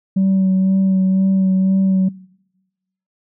sine tone with vibrato, 190.3 Hz, F#3, 49 cents sharp, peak -10 dBFS, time 0.16-2.09 s, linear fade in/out 10 ms, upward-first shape sine, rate 2 Hz, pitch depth 19 cents each way, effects noise-tail reverb RT60 1.0 s tail -24 dB re dry + tanh soft clip ceiling -10 dBFS

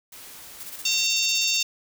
white noise, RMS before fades -43 dBFS, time 0.12-1.04 s, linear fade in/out 5 ms
blue noise with tremolo, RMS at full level -37 dBFS, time 0.6-1.63 s, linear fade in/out 5 ms, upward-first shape square, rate 16 Hz, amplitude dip 75%
harmonic tone, 910 Hz, A#5, 42 cents flat, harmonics 3 / 4 / 5 / 6 / 7 / 8, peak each -26 / -27 / -28 / -29 / -29 / -30 dBFS, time 0.85-1.63 s, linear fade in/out 5 ms
effects none

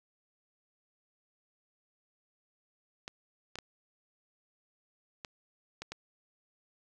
clicks, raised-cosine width 0.2 ms, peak -23 dBFS, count 6, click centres 3.079 / 3.556 / 3.587 / 5.248 / 5.82 / 5.92 s, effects none

